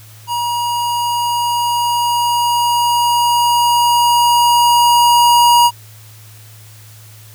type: tone with level ramp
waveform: square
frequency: 955 Hz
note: A#5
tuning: 42 cents sharp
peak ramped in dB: -17 to -7 dBFS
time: 0.27-5.71 s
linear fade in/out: 50 ms
effects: added 108 Hz sine -38 dBFS peak until 7.34 s + white hiss -43 dBFS RMS until 7.34 s